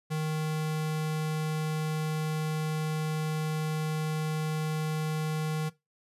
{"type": "tone", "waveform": "square", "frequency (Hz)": 155.56, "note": "D#3", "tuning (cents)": 0, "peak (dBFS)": -29, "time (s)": [0.1, 5.7], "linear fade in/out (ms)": 20, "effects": ["noise-tail reverb RT60 0.2 s tail -18 dB re dry", "resampled to 32000 Hz"]}